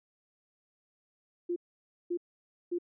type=tone bursts; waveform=sine; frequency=349.2 Hz; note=F4; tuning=in tune; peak=-29 dBFS; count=3; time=1.49-2.786 s; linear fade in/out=10 ms; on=72 ms; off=540 ms; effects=none